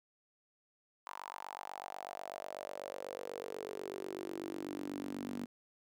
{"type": "tone with high-pass filter sweep", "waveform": "sawtooth", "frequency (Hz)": 48.1, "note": "G1", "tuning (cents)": -32, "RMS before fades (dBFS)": -44, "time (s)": [1.06, 5.46], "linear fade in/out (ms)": 10, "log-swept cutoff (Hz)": [1000, 240], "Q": 5.4, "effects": []}